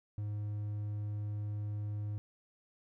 triangle tone, 104.3 Hz, G#2, 8 cents sharp, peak -33 dBFS, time 0.18-2.18 s, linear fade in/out 0 ms, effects none

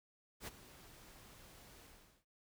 pink noise with ADSR envelope, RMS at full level -44 dBFS, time 0.4-2.25 s, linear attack 73 ms, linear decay 22 ms, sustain -15 dB, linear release 430 ms, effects none

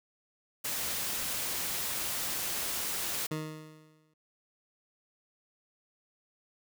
white noise, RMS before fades -34 dBFS, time 0.64-3.27 s, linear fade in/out 10 ms
20% pulse tone with exponential decay, 155.56 Hz, D#3, in tune, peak -26 dBFS, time 3.31-4.14 s, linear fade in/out 5 ms, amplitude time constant 180 ms
effects none

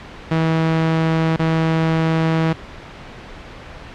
sawtooth tone with dropouts, 161.7 Hz, E3, 33 cents flat, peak -11 dBFS, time 0.31-2.53 s, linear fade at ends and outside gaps 5 ms, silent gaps 1.363-1.393 s, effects pink hiss -36 dBFS RMS until 3.94 s + low-pass 3000 Hz 12 dB/octave

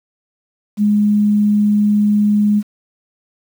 sine tone, 208.1 Hz, G#3, 4 cents sharp, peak -10 dBFS, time 0.77-2.63 s, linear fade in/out 50 ms, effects 7-bit

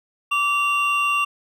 triangle tone pair together, 1162 / 2764 Hz, D6 / F7, -19 / -19 cents, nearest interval octave + minor third, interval 1500 cents, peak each -19 dBFS, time 0.31-1.25 s, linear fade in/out 10 ms, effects none

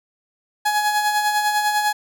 30% pulse tone with tremolo, 840 Hz, G#5, 19 cents sharp, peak -13 dBFS, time 0.65-1.93 s, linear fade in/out 10 ms, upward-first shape sine, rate 10 Hz, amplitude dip 45%, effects none

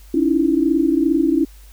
sine tone cluster, 278.6 / 313.3 / 335.9 Hz, C#4 / D#4 / E4, +9 / +12 / +33 cents, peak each -18 dBFS, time 0.14-1.45 s, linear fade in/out 5 ms, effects added 50 Hz sine -40 dBFS peak until 1.72 s + white hiss -51 dBFS RMS until 1.72 s

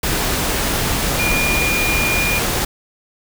sine tone in noise, 2419 Hz, D#7, 49 cents flat, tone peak -18 dBFS, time 1.19-2.39 s, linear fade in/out 5 ms, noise pink, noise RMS -19 dBFS, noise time 0.03-2.65 s, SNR -2 dB, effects none

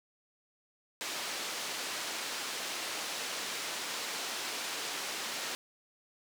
white band-pass noise, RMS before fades -38 dBFS, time 1.01-5.55 s, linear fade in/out 0 ms, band 270 to 5700 Hz, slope 12 dB/octave, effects none

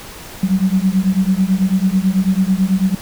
sine beating tone pair, 185 / 194.1 Hz, F#3 / G3, 0 / -17 cents, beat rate 9.1 Hz, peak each -15 dBFS, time 0.43-2.95 s, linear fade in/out 5 ms, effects pink hiss -34 dBFS RMS until 3.01 s

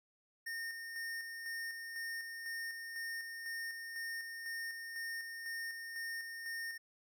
square tone with tremolo, 1830 Hz, A#6, 32 cents flat, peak -40 dBFS, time 0.46-6.78 s, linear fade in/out 10 ms, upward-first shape square, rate 2 Hz, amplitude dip 40%, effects none

